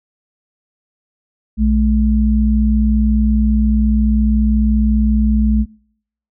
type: tone pair together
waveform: sine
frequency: 60.25 / 214.7 Hz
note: B1 / A3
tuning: -42 / -42 cents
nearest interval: octave + minor seventh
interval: 2200 cents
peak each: -13 dBFS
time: 1.57-5.66 s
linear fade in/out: 50 ms
effects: noise-tail reverb RT60 0.7 s tail -26 dB re dry